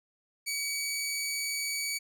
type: tone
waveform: 15% pulse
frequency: 2269 Hz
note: C#7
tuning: 40 cents sharp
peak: -24 dBFS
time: 0.46-1.99 s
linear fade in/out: 20 ms
effects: none